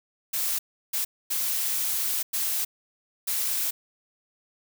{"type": "noise bursts at uneven times", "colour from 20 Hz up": "blue", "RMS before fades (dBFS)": -27, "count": 5, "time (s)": [[0.33, 0.59], [0.93, 1.05], [1.3, 2.23], [2.33, 2.65], [3.27, 3.71]], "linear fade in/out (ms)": 10, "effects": []}